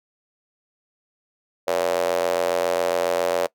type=tone with high-pass filter; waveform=square; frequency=43.65 Hz; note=F1; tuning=in tune; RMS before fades=-22 dBFS; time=1.67-3.47 s; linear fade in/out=10 ms; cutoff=550 Hz; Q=5; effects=noise-tail reverb RT60 0.1 s tail -22 dB re dry